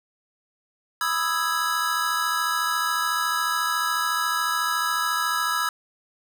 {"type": "chord", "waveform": "square", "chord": "E major seventh", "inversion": "second", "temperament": "equal", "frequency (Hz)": [987.8, 1244.5, 1318.5, 1661.2], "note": ["B5", "D#6", "E6", "G#6"], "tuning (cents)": [0, 0, 0, 0], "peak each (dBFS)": [-31, -30, -27, -28], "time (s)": [1.01, 5.69], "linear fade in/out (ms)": 2, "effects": []}